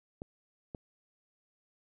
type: clicks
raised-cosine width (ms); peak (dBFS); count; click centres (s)
2; -27; 2; 0.219 / 0.748
effects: none